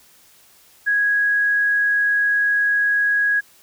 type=tone; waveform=sine; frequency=1658 Hz; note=G#6; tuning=3 cents flat; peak=-15 dBFS; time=0.86-3.41 s; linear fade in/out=20 ms; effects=white hiss -52 dBFS RMS until 3.62 s